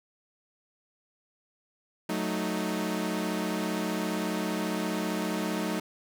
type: chord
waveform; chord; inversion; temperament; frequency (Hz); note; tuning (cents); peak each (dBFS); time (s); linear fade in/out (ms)
sawtooth; D# diminished; first; equal; 185 / 220 / 311.1; F#3 / A3 / D#4; 0 / 0 / 0; -29; 2.09-5.8; 5
effects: none